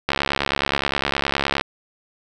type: click train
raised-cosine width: 0.3 ms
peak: -3 dBFS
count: 107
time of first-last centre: 0.09-1.611 s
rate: 69.7 Hz
effects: none